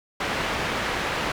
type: low-pass noise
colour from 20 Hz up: white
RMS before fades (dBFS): -27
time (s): 0.2-1.32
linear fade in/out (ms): 5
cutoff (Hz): 2100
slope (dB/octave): 12
effects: none